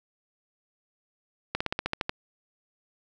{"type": "slowing click train", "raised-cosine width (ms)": 0.3, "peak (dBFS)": -11, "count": 9, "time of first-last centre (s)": [1.55, 2.094], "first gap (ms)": 55, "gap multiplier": 1.06, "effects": []}